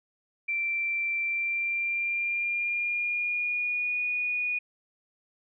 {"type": "tone with pitch glide", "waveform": "sine", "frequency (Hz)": [2349, 2459], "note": ["D7", "D#7"], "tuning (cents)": [0, -21], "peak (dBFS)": -26, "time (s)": [0.48, 4.59], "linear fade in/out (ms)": 10, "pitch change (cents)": 79, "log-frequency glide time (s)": [1.22, 4], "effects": []}